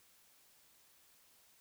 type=silence; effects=white hiss -67 dBFS RMS until 1.6 s